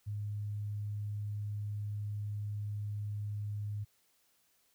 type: tone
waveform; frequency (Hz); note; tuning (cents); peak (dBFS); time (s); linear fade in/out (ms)
sine; 103.83; G#2; 0; -35; 0.06-3.85; 20
effects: white hiss -72 dBFS RMS until 4.74 s